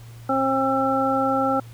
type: harmonic tone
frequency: 267.5 Hz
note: C4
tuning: 38 cents sharp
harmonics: 1 / 2 / 3 / 5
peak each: -24 / -24 / -24 / -24 dBFS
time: 0.29-1.6 s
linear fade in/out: 5 ms
effects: added 116 Hz sine -39 dBFS peak until 1.73 s + pink hiss -51 dBFS RMS until 1.73 s